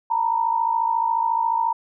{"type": "tone pair together", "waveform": "sine", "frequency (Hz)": [910.8, 965], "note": ["A#5", "B5"], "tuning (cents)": [-40, -40], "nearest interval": "minor second", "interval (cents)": 100, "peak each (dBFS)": [-20, -23], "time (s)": [0.1, 1.73], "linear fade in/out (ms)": 10, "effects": []}